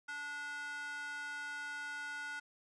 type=tone with high-pass filter; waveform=square; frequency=291 Hz; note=D4; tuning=16 cents flat; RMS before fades=-43 dBFS; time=0.08-2.4 s; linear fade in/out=10 ms; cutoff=1300 Hz; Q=7.5; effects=resampled to 22050 Hz